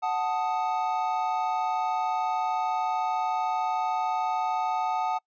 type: chord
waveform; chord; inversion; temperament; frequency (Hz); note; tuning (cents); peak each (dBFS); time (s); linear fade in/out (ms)
triangle; D# diminished; first; equal; 740 / 880 / 1244.5; F#5 / A5 / D#6; 0 / 0 / 0; -26 / -27 / -31; 0.02-5.19; 20
effects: noise-tail reverb RT60 0.1 s tail -26 dB re dry + resampled to 16000 Hz

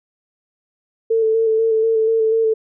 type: tone with vibrato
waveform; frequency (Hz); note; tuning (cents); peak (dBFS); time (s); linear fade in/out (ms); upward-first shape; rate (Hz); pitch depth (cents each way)
sine; 446; A4; +23; -13; 1.1-2.54; 10; square; 4.1; 19
effects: none

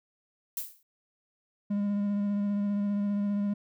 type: noise with exponential decay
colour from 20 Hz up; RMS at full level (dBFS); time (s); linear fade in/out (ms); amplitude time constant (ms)
violet; -30; 0.57-0.83; 2; 55
type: tone with vibrato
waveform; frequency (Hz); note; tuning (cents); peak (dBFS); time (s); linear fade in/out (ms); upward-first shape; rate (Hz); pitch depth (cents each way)
triangle; 203.4; G#3; -36; -24; 1.7-3.54; 10; square; 15; 13
effects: none

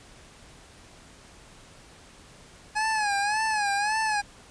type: tone with vibrato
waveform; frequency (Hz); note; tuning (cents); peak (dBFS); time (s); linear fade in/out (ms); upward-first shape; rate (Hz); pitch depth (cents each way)
25% pulse; 840; G#5; +19; -20; 2.75-4.22; 20; sine; 1.8; 88
effects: pink hiss -51 dBFS RMS until 4.5 s + resampled to 22050 Hz

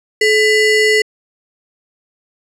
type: ring-modulated tone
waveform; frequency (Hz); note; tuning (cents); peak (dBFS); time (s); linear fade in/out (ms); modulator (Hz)
square; 1214; D#6; -43; -7; 0.21-1.02; 5; 785
effects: low-pass 8000 Hz 12 dB/octave

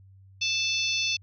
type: harmonic tone with a mistuned harmonic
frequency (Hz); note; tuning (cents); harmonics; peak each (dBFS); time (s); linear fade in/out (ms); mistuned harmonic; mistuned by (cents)
879; A5; -2; 3 / 4 / 5 / 6 / 7; -28 / -30 / -32 / -34 / -35; 0.41-1.17; 10; 7; -26
effects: added 96 Hz sine -50 dBFS peak until 1.22 s

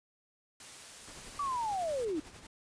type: noise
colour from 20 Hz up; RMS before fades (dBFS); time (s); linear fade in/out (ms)
white; -49; 0.6-2.05; 2
type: noise with tremolo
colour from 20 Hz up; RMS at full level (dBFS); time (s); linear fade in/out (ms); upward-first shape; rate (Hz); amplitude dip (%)
pink; -49; 1.07-2.47; 5; triangle; 11; 60
type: linear sweep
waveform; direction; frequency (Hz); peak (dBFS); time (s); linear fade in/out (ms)
sine; down; 1174.7 to 286.7; -31; 1.39-2.2; 5
effects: resampled to 22050 Hz

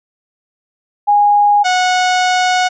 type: tone pair in turn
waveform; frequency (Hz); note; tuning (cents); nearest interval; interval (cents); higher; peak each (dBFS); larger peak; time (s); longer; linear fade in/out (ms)
sine / sawtooth; 823 / 733.2; G#5 / F#5; -16 / -16; major second; 200; first; -7; neither; 1.07-1.64 / 1.64-2.69; second; 20
effects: resampled to 16000 Hz

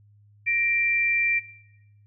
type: tone pair together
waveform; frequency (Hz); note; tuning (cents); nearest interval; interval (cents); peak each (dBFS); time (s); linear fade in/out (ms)
sine; 1873.1 / 2360; A#6 / D7; +8 / +8; major third; 400; -29 / -21; 0.46-1.4; 20
effects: noise-tail reverb RT60 1.0 s tail -17 dB re dry + added 103 Hz sine -53 dBFS peak until 2.06 s

